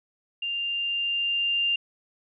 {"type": "tone with level ramp", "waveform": "sine", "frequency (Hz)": 2794, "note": "F7", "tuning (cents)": 0, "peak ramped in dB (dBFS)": [-27, -21], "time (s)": [0.42, 1.76], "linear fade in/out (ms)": 5, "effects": []}